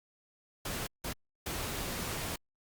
pink noise bursts at uneven times, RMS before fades -37 dBFS, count 3, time 0.65-0.87 / 1.04-1.13 / 1.46-2.36 s, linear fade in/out 5 ms, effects Opus 48 kbps

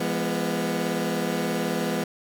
20% pulse chord, F diminished, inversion none, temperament equal with one note detuned, 170.82 / 207.7 / 246.9 Hz, F3 / Ab3 / Cb4, -38 / 0 / 0 cents, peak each -24 dBFS, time 0-2.04 s, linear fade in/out 5 ms, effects none

